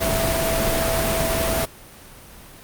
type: tone in noise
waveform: sine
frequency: 659.3 Hz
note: E5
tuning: in tune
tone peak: -23 dBFS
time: 0-1.66 s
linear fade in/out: 20 ms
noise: pink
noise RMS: -22 dBFS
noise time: 0-1.66 s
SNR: -4 dB
effects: pink hiss -43 dBFS RMS until 2.63 s + Opus 32 kbps